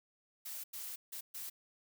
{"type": "noise bursts at uneven times", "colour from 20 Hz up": "blue", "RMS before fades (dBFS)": -44, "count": 4, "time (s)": [[0.45, 0.64], [0.73, 0.96], [1.12, 1.21], [1.34, 1.5]], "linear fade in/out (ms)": 10, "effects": []}